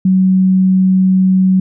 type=tone; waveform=sine; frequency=187.5 Hz; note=F#3; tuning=23 cents sharp; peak=-7 dBFS; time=0.05-1.6 s; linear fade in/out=5 ms; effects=none